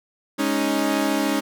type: chord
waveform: sawtooth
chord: Ab suspended fourth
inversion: none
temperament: equal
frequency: 207.7 / 277.2 / 311.1 Hz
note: Ab3 / Db4 / Eb4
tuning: 0 / 0 / 0 cents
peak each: -23 / -19 / -20 dBFS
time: 0.38-1.41 s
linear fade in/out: 20 ms
effects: none